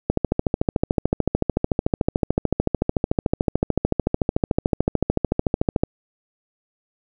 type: click train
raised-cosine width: 2 ms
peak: -4 dBFS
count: 79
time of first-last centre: 0.1-5.835 s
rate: 13.6 Hz
effects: none